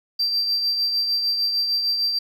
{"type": "tone with tremolo", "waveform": "sine", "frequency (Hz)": 4699, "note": "D8", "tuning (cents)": 0, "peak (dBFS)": -15, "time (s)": [0.19, 2.19], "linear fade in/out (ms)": 10, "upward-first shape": "triangle", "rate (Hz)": 6.6, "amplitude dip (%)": 55, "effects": ["tanh soft clip ceiling -17 dBFS", "9-bit"]}